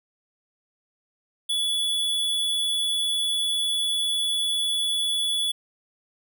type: tone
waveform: square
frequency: 3422 Hz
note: A7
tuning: 49 cents flat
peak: -23 dBFS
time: 1.49-5.52 s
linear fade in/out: 10 ms
effects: none